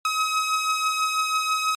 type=beating tone pair; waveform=sawtooth; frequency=1272 / 1278.1 Hz; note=D#6 / D#6; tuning=+38 / +46 cents; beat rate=6.1 Hz; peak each=-19 / -25 dBFS; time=0.05-1.75 s; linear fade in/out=2 ms; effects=low-pass 10000 Hz 12 dB/octave + Opus 48 kbps